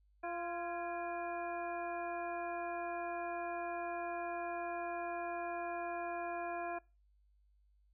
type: harmonic tone with a mistuned harmonic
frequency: 345.6 Hz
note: F4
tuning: 18 cents flat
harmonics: 1 / 2 / 3 / 4 / 5 / 7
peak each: -45 / -40 / -47 / -50 / -49 / -51 dBFS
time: 0.23-6.79 s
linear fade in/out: 10 ms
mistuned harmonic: 5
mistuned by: -62 cents
effects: noise-tail reverb RT60 0.3 s tail -24 dB re dry + added 50 Hz sine -67 dBFS peak until 7.93 s